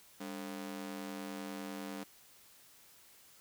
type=ring-modulated tone; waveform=sawtooth; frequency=244.8 Hz; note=B3; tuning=15 cents flat; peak=-34 dBFS; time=0.2-2.04 s; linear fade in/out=10 ms; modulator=45 Hz; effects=white hiss -61 dBFS RMS until 3.4 s